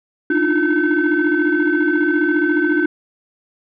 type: tone cluster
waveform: sine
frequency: 295.6 / 310.1 / 349.3 / 1533 Hz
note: D4 / D#4 / F4 / G6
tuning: +11 / -6 / 0 / -39 cents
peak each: -18 dBFS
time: 0.3-2.86 s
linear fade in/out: 5 ms
effects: tanh soft clip ceiling -8 dBFS